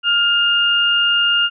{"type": "tone pair together", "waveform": "sine", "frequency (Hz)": [1409, 2822], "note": ["F6", "F7"], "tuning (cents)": [15, 17], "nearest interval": "octave", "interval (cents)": 1202, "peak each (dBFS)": [-17, -14], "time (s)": [0.03, 1.5], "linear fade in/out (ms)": 50, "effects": []}